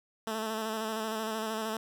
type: tone with vibrato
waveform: 10% pulse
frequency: 219.8 Hz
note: A3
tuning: 2 cents flat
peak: -24 dBFS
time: 0.27-1.77 s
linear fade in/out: 2 ms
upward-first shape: square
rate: 13 Hz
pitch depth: 26 cents each way
effects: none